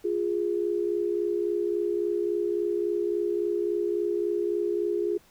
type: tone pair together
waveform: sine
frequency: 349.6 / 413.2 Hz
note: F4 / G#4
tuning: +2 / -9 cents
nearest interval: minor third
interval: 289 cents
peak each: -27 dBFS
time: 0.04-5.18 s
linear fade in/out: 10 ms
effects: pink hiss -59 dBFS RMS until 5.3 s